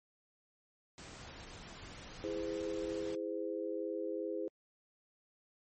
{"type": "noise", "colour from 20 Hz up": "pink", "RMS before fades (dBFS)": -50, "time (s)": [0.98, 3.15], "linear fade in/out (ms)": 0}
{"type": "chord", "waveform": "sine", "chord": "E augmented", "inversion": "none", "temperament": "just", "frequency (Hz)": [329.6, 412, 515], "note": ["E4", "G#4", "B#4"], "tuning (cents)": [0, -14, -28], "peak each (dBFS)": -40, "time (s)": [2.24, 4.48], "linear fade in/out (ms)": 0}
{"effects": ["MP3 32 kbps"]}